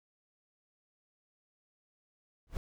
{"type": "noise with exponential growth", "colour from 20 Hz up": "brown", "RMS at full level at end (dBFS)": -31, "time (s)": [2.47, 2.57], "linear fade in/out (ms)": 1, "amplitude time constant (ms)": 21, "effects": []}